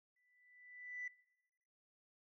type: tone with exponential growth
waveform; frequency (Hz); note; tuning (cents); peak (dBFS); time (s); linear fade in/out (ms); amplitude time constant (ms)
sine; 1983; B6; +7; -39; 0.16-1.08; 5; 200
effects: noise-tail reverb RT60 1.0 s tail -21 dB re dry + tanh soft clip ceiling -37 dBFS